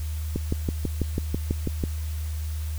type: click train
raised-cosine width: 3 ms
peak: -12 dBFS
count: 10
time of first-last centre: 0.36-1.838 s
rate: 6.09 Hz
effects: added 77 Hz sine -27 dBFS peak until 2.78 s + white hiss -45 dBFS RMS until 2.78 s